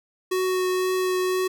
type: tone with vibrato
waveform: square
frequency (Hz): 370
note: F#4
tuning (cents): 0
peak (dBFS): -22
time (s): 0.31-1.48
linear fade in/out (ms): 10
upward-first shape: triangle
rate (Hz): 2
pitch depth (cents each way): 11
effects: none